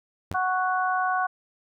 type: tone with exponential decay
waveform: sawtooth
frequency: 92.5 Hz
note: F#2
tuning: in tune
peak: -24 dBFS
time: 0.31-0.38 s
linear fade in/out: 0 ms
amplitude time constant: 15 ms
type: harmonic tone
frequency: 370 Hz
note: F#4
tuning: in tune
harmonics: 2 / 3 / 4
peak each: -25 / -27 / -28 dBFS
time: 0.34-1.27 s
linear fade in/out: 10 ms
effects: none